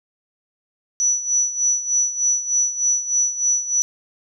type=tone with tremolo; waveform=sine; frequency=5920 Hz; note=F#8; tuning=in tune; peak=-14 dBFS; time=1-3.82 s; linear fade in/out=0 ms; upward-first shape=sine; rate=3.3 Hz; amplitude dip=75%; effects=none